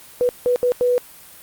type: tone bursts at uneven times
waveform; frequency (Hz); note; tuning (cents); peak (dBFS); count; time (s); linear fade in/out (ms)
sine; 492.5; B4; -5; -14; 4; 0.21-0.29 / 0.46-0.56 / 0.63-0.72 / 0.81-0.98; 0
effects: white hiss -43 dBFS RMS until 1.42 s + Opus 32 kbps